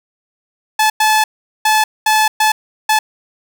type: tone bursts at uneven times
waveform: sawtooth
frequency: 865 Hz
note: A5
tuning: 30 cents flat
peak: -6 dBFS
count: 6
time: 0.79-0.9 / 1-1.24 / 1.65-1.84 / 2.06-2.28 / 2.4-2.52 / 2.89-2.99 s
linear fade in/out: 5 ms
effects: none